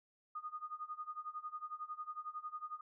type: tone with tremolo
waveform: sine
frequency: 1232 Hz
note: D#6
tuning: 17 cents flat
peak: -39 dBFS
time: 0.35-2.81 s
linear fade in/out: 5 ms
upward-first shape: sine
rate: 11 Hz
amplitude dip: 90%
effects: none